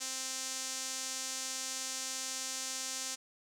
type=tone with band-pass filter; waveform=sawtooth; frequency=261.6 Hz; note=C4; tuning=in tune; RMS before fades=-39 dBFS; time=0-3.16 s; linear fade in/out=20 ms; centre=6700 Hz; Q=2.1; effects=none